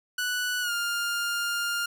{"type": "tone with pitch glide", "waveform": "sawtooth", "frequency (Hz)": [1480, 1405], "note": ["F#6", "F6"], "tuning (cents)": [0, 10], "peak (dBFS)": -23, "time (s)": [0.18, 1.86], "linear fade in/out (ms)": 5, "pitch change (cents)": -90, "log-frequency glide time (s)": [0.61, 0.72], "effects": []}